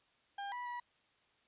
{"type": "tone with pitch steps", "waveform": "35% pulse", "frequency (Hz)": [801, 979, 970], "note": ["G5", "B5", "B5"], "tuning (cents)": [37, -15, -31], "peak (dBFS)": -38, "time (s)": [0.38, 0.8], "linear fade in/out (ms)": 5, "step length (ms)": 140, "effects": ["white hiss -72 dBFS RMS until 1.47 s", "resampled to 8000 Hz"]}